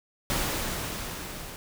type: noise with level ramp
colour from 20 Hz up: pink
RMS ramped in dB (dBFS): -27 to -41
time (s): 0.3-1.56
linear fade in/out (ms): 0
effects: none